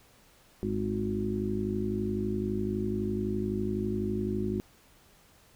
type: harmonic tone with a mistuned harmonic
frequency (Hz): 51.91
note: G#1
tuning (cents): 0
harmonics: 1 / 2 / 4 / 5 / 6 / 7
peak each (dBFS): -41 / -36 / -32 / -39 / -38 / -33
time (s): 0.63-4.6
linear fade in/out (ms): 0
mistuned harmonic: 2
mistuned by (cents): +17
effects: pink hiss -60 dBFS RMS until 5.55 s